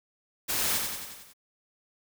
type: noise with echo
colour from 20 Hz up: white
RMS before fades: -29 dBFS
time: 0.48-0.79 s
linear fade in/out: 20 ms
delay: 91 ms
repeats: 6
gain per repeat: -4 dB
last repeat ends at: 1.336 s
effects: none